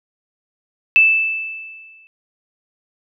sine tone with exponential decay, 2637 Hz, E7, in tune, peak -6 dBFS, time 0.96-2.07 s, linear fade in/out 0 ms, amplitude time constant 240 ms, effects none

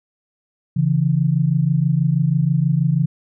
sine tone pair together, 138.59 / 164.81 Hz, C#3 / E3, 0 / 0 cents, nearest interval minor third, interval 300 cents, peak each -17 dBFS, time 0.76-3.06 s, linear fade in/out 10 ms, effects none

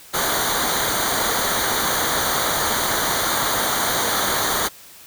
pink noise with comb filter, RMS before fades -21 dBFS, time 0.13-4.69 s, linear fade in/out 20 ms, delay 0.38 ms, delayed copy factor -0.85, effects white hiss -44 dBFS RMS until 5.06 s

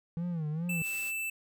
triangle tone with vibrato, 163.2 Hz, E3, 17 cents flat, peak -29 dBFS, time 0.17-0.82 s, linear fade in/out 0 ms, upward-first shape sine, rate 2.4 Hz, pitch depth 140 cents each way
square tone, 2647 Hz, E7, 7 cents sharp, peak -33 dBFS, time 0.69-1.3 s, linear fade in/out 5 ms
white noise, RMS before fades -47 dBFS, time 0.82-1.13 s, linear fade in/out 50 ms
effects none

